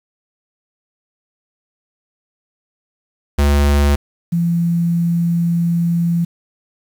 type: tone pair in turn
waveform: square / sine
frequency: 71.7 / 170.13 Hz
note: D2 / F3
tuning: -41 / -45 cents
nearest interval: octave + minor third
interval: 1496 cents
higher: second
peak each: -11 / -13 dBFS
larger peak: first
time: 3.38-3.96 / 4.32-6.25 s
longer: second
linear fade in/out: 10 ms
effects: 7-bit